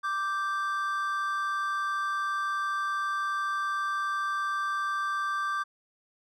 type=tone pair together; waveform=triangle; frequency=1174.7 / 1568 Hz; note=D6 / G6; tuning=0 / 0 cents; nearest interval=perfect fourth; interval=500 cents; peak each=-27 / -31 dBFS; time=0.03-5.64 s; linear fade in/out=20 ms; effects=none